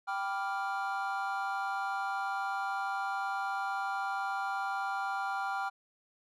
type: chord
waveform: triangle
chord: G dominant seventh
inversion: none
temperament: equal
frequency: 784 / 987.8 / 1174.7 / 1396.9 Hz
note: G5 / B5 / D6 / F6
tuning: 0 / 0 / 0 / 0 cents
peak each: -33 / -39 / -39 / -35 dBFS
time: 0.07-5.7 s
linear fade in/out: 20 ms
effects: none